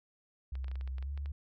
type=tone with pitch glide; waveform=sine; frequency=65.41 to 70.92 Hz; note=C2 to C#2; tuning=0 to +40 cents; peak=-35 dBFS; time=0.52-1.32 s; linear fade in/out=5 ms; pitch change=+140 cents; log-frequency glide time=1-1.11 s
type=clicks; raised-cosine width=0.3 ms; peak=-36 dBFS; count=11; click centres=0.554 / 0.644 / 0.682 / 0.715 / 0.756 / 0.811 / 0.876 / 0.983 / 1.026 / 1.176 / 1.259 s
effects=none